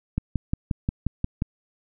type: click train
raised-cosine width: 5 ms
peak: -11 dBFS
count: 8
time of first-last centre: 0.18-1.421 s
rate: 5.64 Hz
effects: none